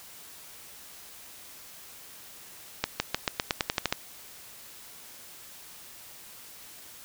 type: accelerating click train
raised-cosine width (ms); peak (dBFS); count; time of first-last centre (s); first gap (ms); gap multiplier
0.2; -7; 11; 2.84-3.925; 160; 0.91
effects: white hiss -48 dBFS RMS until 7.04 s